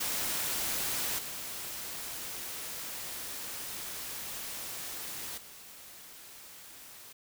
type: noise with level steps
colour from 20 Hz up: white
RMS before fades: -33 / -40 / -50 dBFS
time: 0-7.13 s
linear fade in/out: 10 ms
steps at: 1.18 / 5.37 s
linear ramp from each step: 10 ms
effects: none